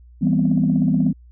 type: chord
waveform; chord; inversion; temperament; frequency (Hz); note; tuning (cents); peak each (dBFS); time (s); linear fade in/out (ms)
sine; C major seventh; first; just; 163.52 / 196.22 / 245.3 / 261.6; E3 / G3 / B3 / C4; -14 / +2 / -12 / 0; -19 / -19 / -19 / -22; 0.21-1.13; 20
effects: tanh soft clip ceiling -7 dBFS + added 60 Hz sine -43 dBFS peak until 1.31 s